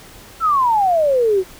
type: exponential sweep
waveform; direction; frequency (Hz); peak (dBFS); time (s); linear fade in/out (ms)
sine; down; 1369 to 360; -12; 0.4-1.44; 50
effects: pink hiss -41 dBFS RMS until 1.59 s